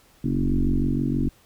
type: tone with frequency modulation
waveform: sine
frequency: 138.59 Hz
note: C#3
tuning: in tune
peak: -19 dBFS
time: 0.24-1.29 s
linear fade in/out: 5 ms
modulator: 46.4 Hz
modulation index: 3.7
effects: pink hiss -57 dBFS RMS until 1.45 s